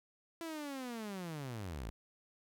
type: linear sweep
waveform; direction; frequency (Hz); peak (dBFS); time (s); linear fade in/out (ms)
sawtooth; down; 336.8 to 47.07; -37; 0.41-1.9; 0
effects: none